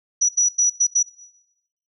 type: tone bursts at uneven times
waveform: sine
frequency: 5870 Hz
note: F#8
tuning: 15 cents flat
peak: -14 dBFS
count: 5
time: 0.21-0.29 / 0.37-0.49 / 0.58-0.7 / 0.8-0.87 / 0.95-1.03 s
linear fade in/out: 10 ms
effects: noise-tail reverb RT60 0.9 s tail -19 dB re dry